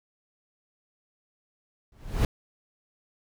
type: noise with exponential growth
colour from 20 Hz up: brown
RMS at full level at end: -18 dBFS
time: 1.92-2.25 s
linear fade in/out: 2 ms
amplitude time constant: 70 ms
effects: none